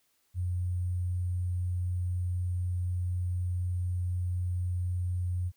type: tone with sample-and-hold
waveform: sine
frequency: 89.6 Hz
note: F2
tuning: 45 cents sharp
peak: -28 dBFS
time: 0.34-5.52 s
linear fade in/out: 50 ms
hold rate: 8820 Hz
effects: white hiss -72 dBFS RMS until 5.56 s